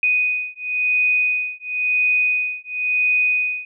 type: beating tone pair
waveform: sine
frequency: 2489 / 2489.96 Hz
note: D#7 / D#7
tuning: 0 / +1 cents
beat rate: 0.96 Hz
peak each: -20 dBFS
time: 0.03-3.65 s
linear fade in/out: 2 ms
effects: none